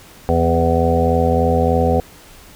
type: harmonic tone with a mistuned harmonic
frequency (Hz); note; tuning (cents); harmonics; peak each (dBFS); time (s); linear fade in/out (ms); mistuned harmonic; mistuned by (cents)
83.3; E2; +19; 1 / 2 / 3 / 5 / 6 / 7 / 8 / 9; -18 / -22 / -21 / -22 / -18 / -28 / -27 / -20; 0.29-2; 0; 2; +22
effects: pink hiss -43 dBFS RMS until 2.55 s